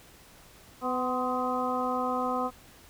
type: harmonic tone with a mistuned harmonic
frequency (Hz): 251.5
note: B3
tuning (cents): +32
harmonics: 1 / 2 / 3 / 4 / 5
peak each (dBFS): -33 / -33 / -33 / -33 / -33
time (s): 0.81-2.51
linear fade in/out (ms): 50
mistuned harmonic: 4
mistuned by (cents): +53
effects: pink hiss -54 dBFS RMS until 2.89 s